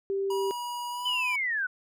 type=tone; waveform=sine; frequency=392 Hz; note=G4; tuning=in tune; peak=-26 dBFS; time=0.1-0.51 s; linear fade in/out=0 ms
type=tone with pitch glide; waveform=square; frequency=966 to 998.3 Hz; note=B5 to B5; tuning=-39 to +18 cents; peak=-33 dBFS; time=0.3-1.36 s; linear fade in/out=5 ms; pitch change=+57 cents; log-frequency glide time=0.9-1.16 s
type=linear sweep; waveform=sine; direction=down; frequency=3058 to 1451 Hz; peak=-26 dBFS; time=1.05-1.67 s; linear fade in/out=10 ms
effects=none